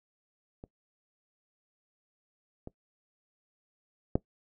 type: clicks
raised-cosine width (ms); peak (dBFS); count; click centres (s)
2; -30 / -27 / -11; 3; 0.639 / 2.674 / 4.155
effects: noise-tail reverb RT60 0.1 s tail -20 dB re dry